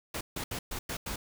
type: noise bursts at uneven times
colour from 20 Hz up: pink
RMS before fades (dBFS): -36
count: 6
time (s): 0.14-0.21 / 0.36-0.44 / 0.51-0.59 / 0.71-0.79 / 0.89-0.97 / 1.06-1.16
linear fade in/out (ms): 5
effects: none